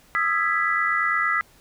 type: chord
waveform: sine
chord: E major seventh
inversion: third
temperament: equal with one note detuned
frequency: 1244.5 / 1333.1 / 1661.2 / 1975.5 Hz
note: D#6 / E6 / G#6 / B6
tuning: 0 / +19 / 0 / 0 cents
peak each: -26 / -25 / -28 / -23 dBFS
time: 0.15-1.41 s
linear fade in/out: 0 ms
effects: pink hiss -55 dBFS RMS until 1.6 s